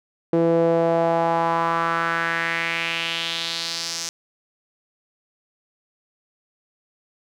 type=tone with band-pass filter sweep; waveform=sawtooth; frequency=166.7 Hz; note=E3; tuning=20 cents sharp; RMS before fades=-22 dBFS; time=0.33-4.09 s; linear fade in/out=0 ms; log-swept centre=410 to 6000 Hz; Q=3; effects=none